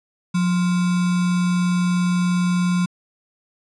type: tone with sample-and-hold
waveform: sine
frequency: 178.5 Hz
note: F3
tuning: 38 cents sharp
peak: -16 dBFS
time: 0.34-2.86 s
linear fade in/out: 10 ms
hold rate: 1225 Hz
effects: resampled to 22050 Hz